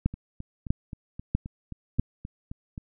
two click trains, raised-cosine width 5 ms, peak -24 / -10 dBFS, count 11 / 4, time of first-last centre 0.14-2.779 / 0.06-1.995 s, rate 3.79 / 1.55 Hz, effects none

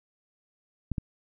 clicks, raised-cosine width 5 ms, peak -17 dBFS, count 2, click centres 0.917 / 0.982 s, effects none

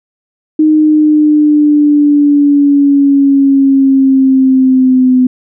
sine linear sweep, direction down, 310 to 253.1 Hz, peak -4 dBFS, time 0.59-5.27 s, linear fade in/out 5 ms, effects none

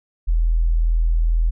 sine tone, 41.14 Hz, E1, 3 cents flat, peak -14 dBFS, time 0.27-1.51 s, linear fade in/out 20 ms, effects none

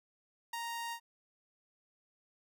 sawtooth tone with ADSR envelope, 932.3 Hz, A#5, in tune, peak -32 dBFS, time 0.53-1 s, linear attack 5 ms, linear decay 19 ms, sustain -2 dB, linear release 74 ms, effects none

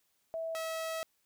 sine / sawtooth tone pair in turn, 653 / 647 Hz, E5 / E5, -17 / -32 cents, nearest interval unison, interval 15 cents, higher first, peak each -34 / -31 dBFS, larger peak second, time 0.34-0.55 / 0.55-1.03 s, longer second, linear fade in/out 0 ms, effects white hiss -75 dBFS RMS until 1.25 s

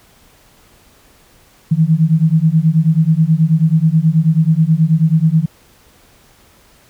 sine beating tone pair, 155.56 / 164.86 Hz, D#3 / E3, 0 / 0 cents, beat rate 9.3 Hz, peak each -12 dBFS, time 1.71-5.46 s, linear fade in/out 10 ms, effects pink hiss -49 dBFS RMS until 6.89 s

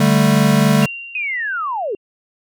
square chord, D suspended fourth, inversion none, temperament equal, 146.83 / 196 / 220 Hz, D3 / G3 / A3, 0 / 0 / 0 cents, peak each -16 dBFS, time 0-0.86 s, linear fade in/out 5 ms
sine tone with exponential decay, 2765 Hz, F7, 18 cents flat, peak -22 dBFS, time 0.82-1.97 s, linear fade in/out 5 ms, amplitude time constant 250 ms
sine linear sweep, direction down, 2559 to 362.7 Hz, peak -19 dBFS, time 1.15-1.95 s, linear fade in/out 2 ms
effects none

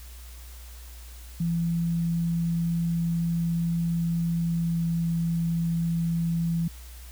sine tone with pitch glide, 168.4 to 167.33 Hz, E3 to E3, +37 to +26 cents, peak -23 dBFS, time 1.4-6.68 s, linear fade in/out 5 ms, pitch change -11 cents, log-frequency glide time 4.17-4.94 s, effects added 60 Hz sine -41 dBFS peak until 7.11 s + white hiss -50 dBFS RMS until 7.11 s

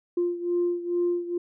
sine beating tone pair, 349.2 / 351.5 Hz, F4 / F4, 0 / +11 cents, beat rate 2.3 Hz, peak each -24 / -28 dBFS, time 0.17-1.38 s, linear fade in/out 5 ms, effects tanh soft clip ceiling -17 dBFS

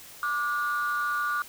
triangle ring-modulated tone, 133.2 Hz, C3, 31 cents sharp, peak -19 dBFS, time 0.23-1.42 s, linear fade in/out 0 ms, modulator 1310 Hz, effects tanh soft clip ceiling -20 dBFS + white hiss -47 dBFS RMS until 1.48 s

